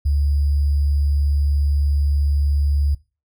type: tone with sample-and-hold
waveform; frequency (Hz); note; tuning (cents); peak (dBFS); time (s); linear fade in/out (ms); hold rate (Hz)
sine; 71.6; D2; -43; -15; 0.05-2.95; 10; 4900
effects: noise-tail reverb RT60 0.3 s tail -21 dB re dry